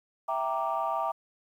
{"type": "chord", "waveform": "sine", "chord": "E half-diminished seventh", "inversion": "none", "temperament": "equal", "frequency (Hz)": [659.3, 784, 932.3, 1174.7], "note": ["E5", "G5", "Bb5", "D6"], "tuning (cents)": [0, 0, 0, 0], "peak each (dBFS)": -32, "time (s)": [0.28, 1.12], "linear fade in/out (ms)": 10, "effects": ["tanh soft clip ceiling -19 dBFS", "10-bit"]}